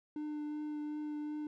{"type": "tone with vibrato", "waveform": "triangle", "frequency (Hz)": 299.8, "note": "D4", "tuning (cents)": 36, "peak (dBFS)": -35, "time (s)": [0.16, 1.47], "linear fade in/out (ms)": 2, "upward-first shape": "triangle", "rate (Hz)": 2.7, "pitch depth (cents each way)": 13, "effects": []}